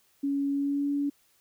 sine tone with pitch glide, 280 to 284.9 Hz, C#4 to C#4, +18 to +48 cents, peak -25 dBFS, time 0.23-1.1 s, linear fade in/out 10 ms, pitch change +30 cents, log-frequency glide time 0.51-0.89 s, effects white hiss -66 dBFS RMS until 1.4 s

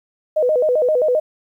sine tone with vibrato, 554.4 Hz, C#5, in tune, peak -13 dBFS, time 0.36-1.2 s, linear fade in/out 10 ms, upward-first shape square, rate 7.6 Hz, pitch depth 190 cents each way, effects 9-bit

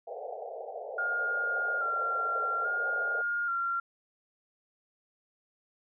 white band-pass noise, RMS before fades -40 dBFS, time 0.07-3.22 s, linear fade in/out 10 ms, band 430 to 780 Hz, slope 96 dB/octave
sine tone with vibrato, 1396.9 Hz, F6, in tune, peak -28 dBFS, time 0.98-3.8 s, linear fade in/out 5 ms, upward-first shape square, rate 0.6 Hz, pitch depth 25 cents each way
effects none

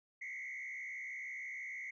sine tone with frequency modulation, 2102 Hz, C7, 7 cents sharp, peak -40 dBFS, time 0.21-1.91 s, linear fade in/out 10 ms, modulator 66.2 Hz, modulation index 1.9, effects tanh soft clip ceiling -39 dBFS

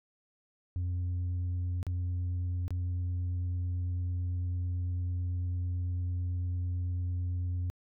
sine tone with dropouts, 89.1 Hz, F2, 35 cents sharp, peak -27 dBFS, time 0.76-7.7 s, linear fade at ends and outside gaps 0 ms, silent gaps 1.829-1.867 / 2.68-2.706 s, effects tanh soft clip ceiling -29 dBFS

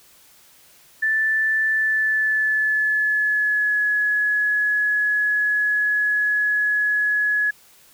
sine tone with pitch glide, 1760 to 1690.3 Hz, A6 to G#6, 0 to +30 cents, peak -17 dBFS, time 1.02-7.51 s, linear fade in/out 10 ms, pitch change -70 cents, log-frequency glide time 1.71-3.82 s, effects white hiss -52 dBFS RMS until 7.93 s

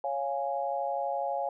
sine chord, Db major, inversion none, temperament equal, 554.4 / 698.5 / 830.6 Hz, Db5 / F5 / Ab5, 0 / 0 / 0 cents, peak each -33 dBFS, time 0.04-1.49 s, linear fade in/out 2 ms, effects none

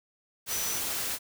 sine tone in noise, 5930 Hz, F#8, 3 cents sharp, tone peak -34 dBFS, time 0.48-0.81 s, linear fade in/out 50 ms, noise white, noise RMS -32 dBFS, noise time 0.46-1.19 s, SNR -5 dB, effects none

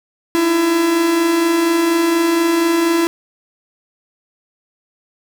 45% pulse tone pair together, 311.4 / 335.6 Hz, D#4 / E4, +2 / +31 cents, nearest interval minor second, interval 129 cents, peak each -24 / -13 dBFS, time 0.35-3.07 s, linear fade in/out 0 ms, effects none

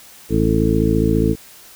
harmonic tone with a mistuned harmonic, 54.7 Hz, A1, 9 cents flat, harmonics 1 / 2 / 3 / 4 / 5 / 6 / 8, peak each -21 / -21 / -21 / -21 / -21 / -21 / -21 dBFS, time 0.29-1.36 s, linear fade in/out 50 ms, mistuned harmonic 8, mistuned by +17 cents, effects white hiss -43 dBFS RMS until 1.75 s

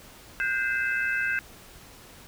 sine tone cluster, 1462 / 1581 / 2057 / 2610 Hz, F#6 / G6 / C7 / E7, -21 / +14 / -30 / -18 cents, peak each -33 / -26 / -34 / -32 dBFS, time 0.4-1.39 s, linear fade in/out 0 ms, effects pink hiss -49 dBFS RMS until 2.27 s

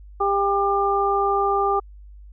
harmonic tone, 398.5 Hz, G4, 28 cents sharp, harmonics 1 / 2 / 3, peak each -22 / -22 / -22 dBFS, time 0.2-1.8 s, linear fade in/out 10 ms, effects added 50 Hz sine -40 dBFS peak until 2.32 s

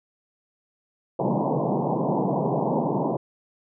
pink band-pass noise, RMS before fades -24 dBFS, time 1.19-3.17 s, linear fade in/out 5 ms, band 130 to 1000 Hz, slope 96 dB/octave, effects none

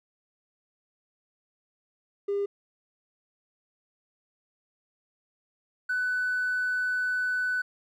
triangle tone pair in turn, 402.2 / 1496.7 Hz, G4 / F#6, +44 / +19 cents, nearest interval octave + major seventh, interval 2275 cents, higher second, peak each -22 dBFS, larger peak neither, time 2.28-2.46 / 5.89-7.62 s, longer second, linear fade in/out 10 ms, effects tanh soft clip ceiling -22 dBFS

